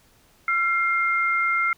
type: tone pair together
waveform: sine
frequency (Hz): 1364 / 2115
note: F6 / C7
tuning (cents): -41 / +18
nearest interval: minor sixth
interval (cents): 759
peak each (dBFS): -22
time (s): 0.48-1.73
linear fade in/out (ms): 2
effects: pink hiss -58 dBFS RMS until 1.77 s